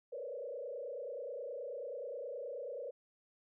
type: tone with frequency modulation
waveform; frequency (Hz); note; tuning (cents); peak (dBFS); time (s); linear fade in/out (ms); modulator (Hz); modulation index
sine; 525; C5; +6; -40; 0.12-2.91; 10; 29.4; 2.1
effects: none